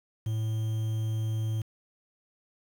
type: tone with quantisation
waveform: triangle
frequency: 110 Hz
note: A2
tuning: in tune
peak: -25 dBFS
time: 0.26-1.62 s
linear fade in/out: 5 ms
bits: 8
effects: none